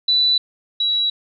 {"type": "tone pair in turn", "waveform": "sine", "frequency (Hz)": [3973, 3898], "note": ["B7", "B7"], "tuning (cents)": [10, -23], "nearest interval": "unison", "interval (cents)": 33, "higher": "first", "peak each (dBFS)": [-13, -16], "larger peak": "first", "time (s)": [[0.08, 0.38], [0.8, 1.1]], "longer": "neither", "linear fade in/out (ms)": 5, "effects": []}